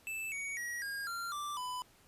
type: tone with pitch steps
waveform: square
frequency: 2637 / 2243 / 1908.2 / 1623.3 / 1380.9 / 1174.6 / 999.2 Hz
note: E7 / C#7 / A#6 / G#6 / F6 / D6 / B5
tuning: 0 / +20 / +40 / -40 / -20 / 0 / +20 cents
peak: -38 dBFS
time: 0.07-1.82 s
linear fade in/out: 0 ms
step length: 250 ms
effects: pink hiss -64 dBFS RMS until 2.07 s + resampled to 32000 Hz